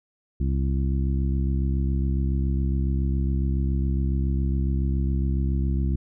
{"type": "harmonic tone", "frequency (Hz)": 67.2, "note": "C2", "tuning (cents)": 47, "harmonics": [1, 2, 3, 4, 5], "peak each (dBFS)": [-22, -28, -31, -36, -37], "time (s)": [0.4, 5.96], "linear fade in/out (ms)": 5, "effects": []}